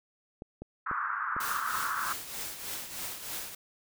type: clicks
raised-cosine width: 2 ms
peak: -27 dBFS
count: 4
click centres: 0.421 / 0.62 / 0.913 / 1.365 s
type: band-pass noise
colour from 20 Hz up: white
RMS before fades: -33 dBFS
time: 0.86-2.13 s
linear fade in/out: 5 ms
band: 1100 to 1500 Hz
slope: 48 dB/octave
type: noise with tremolo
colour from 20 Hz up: white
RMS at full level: -36 dBFS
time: 1.4-3.55 s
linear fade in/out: 5 ms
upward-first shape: triangle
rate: 3.2 Hz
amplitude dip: 65%
effects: none